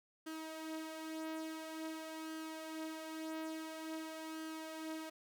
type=tone with flanger; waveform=sawtooth; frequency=317.9 Hz; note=D#4; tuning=37 cents sharp; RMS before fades=-45 dBFS; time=0.26-5.1 s; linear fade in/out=10 ms; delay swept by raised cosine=0.64 to 6.24 ms; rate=0.48 Hz; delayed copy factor=+0.5; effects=none